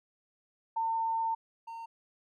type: tone pair in turn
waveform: sine / triangle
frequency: 904 / 914.5 Hz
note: A5 / A#5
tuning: +47 / -33 cents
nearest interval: unison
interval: 20 cents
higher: second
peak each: -28 / -38 dBFS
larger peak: first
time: 0.76-1.35 / 1.67-1.86 s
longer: first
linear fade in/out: 10 ms
effects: none